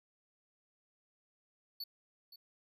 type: tone with echo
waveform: square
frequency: 4464 Hz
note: C#8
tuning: 11 cents sharp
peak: -40 dBFS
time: 1.8-1.84 s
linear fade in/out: 5 ms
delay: 520 ms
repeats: 1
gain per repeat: -13 dB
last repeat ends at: 2.36 s
effects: none